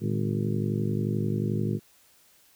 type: harmonic tone with a mistuned harmonic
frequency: 51.4 Hz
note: G#1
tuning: 17 cents flat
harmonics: 2 / 3 / 4 / 5 / 6 / 7 / 8 / 9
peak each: -29 / -31 / -30 / -37 / -40 / -34 / -40 / -42 dBFS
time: 0-1.8 s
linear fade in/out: 50 ms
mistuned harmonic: 2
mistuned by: +150 cents
effects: white hiss -60 dBFS RMS until 2.55 s